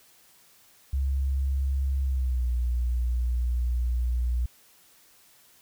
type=tone with pitch glide; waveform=sine; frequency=67.6 to 60.57 Hz; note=C#2 to B1; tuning=-43 to -33 cents; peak=-23 dBFS; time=0.93-4.46 s; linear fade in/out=5 ms; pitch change=-190 cents; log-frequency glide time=2.01-2.49 s; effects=white hiss -58 dBFS RMS until 5.61 s